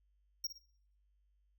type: tone with echo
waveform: square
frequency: 5588 Hz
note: F8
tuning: in tune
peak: -35 dBFS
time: 0.44-0.47 s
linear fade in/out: 5 ms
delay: 56 ms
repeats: 2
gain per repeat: -11 dB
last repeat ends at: 0.582 s
effects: noise-tail reverb RT60 0.6 s tail -20 dB re dry + added 50 Hz sine -70 dBFS peak until 1.58 s